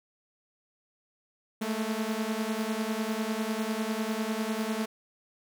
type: beating tone pair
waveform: sawtooth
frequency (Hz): 214.5 / 224.5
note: A3 / A3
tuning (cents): -44 / +35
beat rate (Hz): 10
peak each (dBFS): -28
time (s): 1.61-4.86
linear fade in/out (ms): 10
effects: none